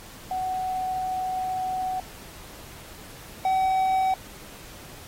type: tone pair in turn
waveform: sine / triangle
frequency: 746 / 758.6 Hz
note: F#5 / F#5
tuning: +14 / +43 cents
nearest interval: unison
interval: 29 cents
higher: second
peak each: -25 / -18 dBFS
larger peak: second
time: 0.31-2 / 3.45-4.14 s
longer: first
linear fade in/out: 2 ms
effects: pink hiss -45 dBFS RMS until 5.07 s + AAC 48 kbps